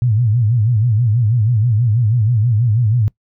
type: tone with vibrato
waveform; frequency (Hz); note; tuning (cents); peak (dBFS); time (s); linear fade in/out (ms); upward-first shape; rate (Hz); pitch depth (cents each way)
sine; 113.6; A#2; -44; -11; 0.02-3.08; 0; sine; 6.2; 170
effects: noise-tail reverb RT60 0.1 s tail -22 dB re dry